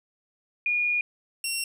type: tone pair in turn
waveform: sine / 15% pulse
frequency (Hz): 2438 / 2737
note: D#7 / F7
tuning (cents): -36 / -36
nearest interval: major second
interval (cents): 200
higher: second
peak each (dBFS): -22 / -20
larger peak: second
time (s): 0.66-1.01 / 1.44-1.64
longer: first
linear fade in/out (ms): 2
effects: none